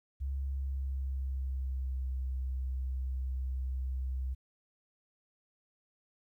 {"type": "tone with pitch glide", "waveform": "sine", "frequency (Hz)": [68, 64.74], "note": ["C#2", "C2"], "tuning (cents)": [-33, -18], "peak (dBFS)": -32, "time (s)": [0.2, 4.35], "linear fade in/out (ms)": 20, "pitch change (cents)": -85, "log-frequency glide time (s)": [0.4, 2.08], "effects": ["12-bit"]}